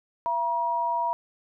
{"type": "tone pair together", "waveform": "sine", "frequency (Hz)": [675, 954.6], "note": ["E5", "A#5"], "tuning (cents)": [41, 41], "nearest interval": "tritone", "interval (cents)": 600, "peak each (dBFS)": [-31, -24], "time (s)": [0.26, 1.13], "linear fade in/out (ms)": 0, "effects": []}